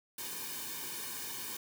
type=noise with comb filter; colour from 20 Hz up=white; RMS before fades=-41 dBFS; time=0.18-1.57 s; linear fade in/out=5 ms; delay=1.5 ms; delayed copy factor=-1; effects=none

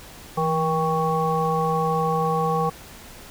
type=harmonic tone with a mistuned harmonic; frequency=158.7 Hz; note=D#3; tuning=35 cents sharp; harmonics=1 / 3 / 5 / 7; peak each=-25 / -25 / -25 / -25 dBFS; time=0.37-2.7 s; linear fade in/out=10 ms; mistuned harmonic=1; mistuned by=+67 cents; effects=pink hiss -43 dBFS RMS until 3.3 s

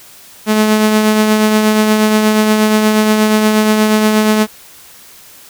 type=tone with tremolo; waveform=sawtooth; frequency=215 Hz; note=A3; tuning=40 cents flat; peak=-3 dBFS; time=0.46-4.47 s; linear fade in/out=50 ms; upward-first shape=triangle; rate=8.4 Hz; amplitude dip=40%; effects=white hiss -39 dBFS RMS until 5.49 s

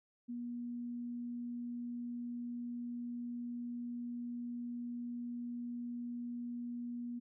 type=tone; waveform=sine; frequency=240.4 Hz; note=B3; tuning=46 cents flat; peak=-39 dBFS; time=0.28-7.2 s; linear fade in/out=20 ms; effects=none

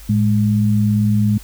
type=tone pair together; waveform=sine; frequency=110 / 207.7 Hz; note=A2 / G#3; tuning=0 / 0 cents; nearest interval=major seventh; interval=1100 cents; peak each=-15 dBFS; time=0.09-1.38 s; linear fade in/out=5 ms; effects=added 50 Hz sine -36 dBFS peak until 1.43 s + white hiss -43 dBFS RMS until 1.43 s

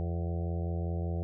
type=harmonic tone with a mistuned harmonic; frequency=85.2 Hz; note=F2; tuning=42 cents flat; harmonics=1 / 2 / 4 / 5 / 6 / 7 / 8 / 9; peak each=-31 / -37 / -43 / -45 / -47 / -48 / -49 / -50 dBFS; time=0-1.23 s; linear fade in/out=0 ms; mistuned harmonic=9; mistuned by=-18 cents; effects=none

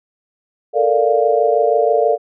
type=chord; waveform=sine; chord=Bb major seventh; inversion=third; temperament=equal; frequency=440 / 466.2 / 587.3 / 698.5 Hz; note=A4 / Bb4 / D5 / F5; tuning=0 / 0 / 0 / 0 cents; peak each=-17 dBFS; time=0.73-2.18 s; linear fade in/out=50 ms; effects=none

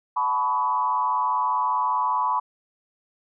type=tone with frequency modulation; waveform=sine; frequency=995 Hz; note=B5; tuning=13 cents sharp; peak=-20 dBFS; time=0.16-2.4 s; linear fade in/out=10 ms; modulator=125 Hz; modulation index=1; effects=none

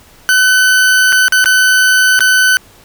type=tone with dropouts; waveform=40% pulse; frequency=1510 Hz; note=F#6; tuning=35 cents sharp; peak=-6 dBFS; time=0.29-2.57 s; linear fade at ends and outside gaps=0 ms; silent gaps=1.123-1.127 / 1.282-1.323 / 1.442-1.458 / 2.191-2.206 s; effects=pink hiss -43 dBFS RMS until 2.84 s

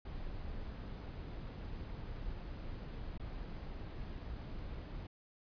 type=noise with dropouts; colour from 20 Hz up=brown; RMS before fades=-44 dBFS; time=0.05-5.07 s; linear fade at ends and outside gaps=5 ms; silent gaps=3.178-3.196 s; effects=resampled to 11025 Hz

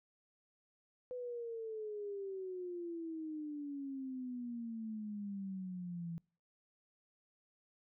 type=exponential sweep; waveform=sine; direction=down; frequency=503 to 165.4 Hz; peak=-40 dBFS; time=1.11-6.18 s; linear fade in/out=0 ms; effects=noise-tail reverb RT60 0.4 s tail -26 dB re dry

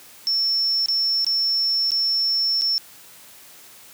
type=tone with dropouts; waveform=sine; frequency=5400 Hz; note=E8; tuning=41 cents sharp; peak=-18 dBFS; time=0.27-2.78 s; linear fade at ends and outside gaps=0 ms; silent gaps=0.859-0.885 / 1.246-1.266 / 1.906-1.918 / 2.612-2.619 s; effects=white hiss -46 dBFS RMS until 3.93 s + high-pass 80 Hz 12 dB/octave

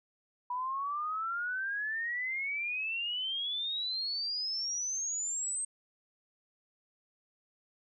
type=exponential sweep; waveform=sine; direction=up; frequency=974 to 8390 Hz; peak=-32 dBFS; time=0.5-5.65 s; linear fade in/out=5 ms; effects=none

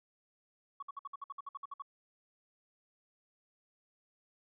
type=tone bursts; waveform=sine; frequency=1117 Hz; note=C#6; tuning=13 cents sharp; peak=-39 dBFS; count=13; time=0.8-1.822 s; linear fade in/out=5 ms; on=26 ms; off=57 ms; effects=tanh soft clip ceiling -35 dBFS

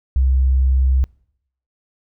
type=tone; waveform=sine; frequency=65.41 Hz; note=C2; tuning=in tune; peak=-12 dBFS; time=0.16-1.04 s; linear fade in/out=0 ms; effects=noise-tail reverb RT60 0.7 s tail -25 dB re dry

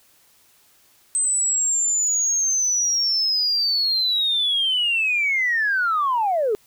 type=linear sweep; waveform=sine; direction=down; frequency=8240 to 396.9 Hz; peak=-17 dBFS; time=1.15-6.55 s; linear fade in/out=0 ms; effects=tanh soft clip ceiling -13 dBFS + white hiss -57 dBFS RMS until 6.66 s

